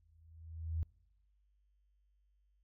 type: tone with exponential growth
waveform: sine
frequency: 81.3 Hz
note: E2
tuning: 23 cents flat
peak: -31 dBFS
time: 0-0.83 s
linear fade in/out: 0 ms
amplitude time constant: 180 ms
effects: noise-tail reverb RT60 0.9 s tail -25 dB re dry + added 50 Hz sine -70 dBFS peak until 2.63 s